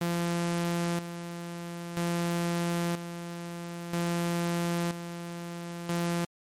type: tone with tremolo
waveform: sawtooth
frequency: 171.6 Hz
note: F3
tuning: 30 cents flat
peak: -23 dBFS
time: 0.01-6.25 s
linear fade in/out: 5 ms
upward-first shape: square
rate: 0.51 Hz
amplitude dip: 65%
effects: MP3 64 kbps